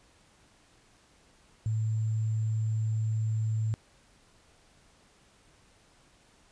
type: tone with sample-and-hold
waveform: sine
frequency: 110 Hz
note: A2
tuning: in tune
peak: -26 dBFS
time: 1.66-3.74 s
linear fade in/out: 0 ms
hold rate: 7350 Hz
effects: pink hiss -62 dBFS RMS until 6.51 s + resampled to 22050 Hz